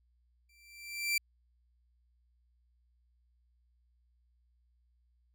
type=tone with exponential growth; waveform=sawtooth; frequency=2348 Hz; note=D7; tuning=1 cent flat; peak=-23 dBFS; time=0.49-1.18 s; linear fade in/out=5 ms; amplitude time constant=150 ms; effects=added 60 Hz sine -68 dBFS peak until 5.34 s